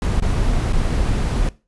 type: noise with dropouts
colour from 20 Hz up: brown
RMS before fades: -18 dBFS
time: 0.02-1.49 s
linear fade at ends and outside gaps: 2 ms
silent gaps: 0.201-0.222 / 0.726-0.73 s
effects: noise-tail reverb RT60 0.3 s tail -19 dB re dry + resampled to 24000 Hz